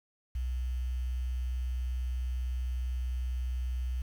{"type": "tone with quantisation", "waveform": "sine", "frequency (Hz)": 62.3, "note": "B1", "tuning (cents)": 16, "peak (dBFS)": -30, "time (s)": [0.35, 4.02], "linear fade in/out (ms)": 5, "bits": 9, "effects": []}